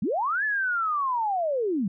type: linear two-way sweep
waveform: sine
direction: up then down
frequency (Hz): 156.4 to 1751 to 174.1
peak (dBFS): -23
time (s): 0.02-1.88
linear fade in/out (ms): 5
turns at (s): 0.44
effects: none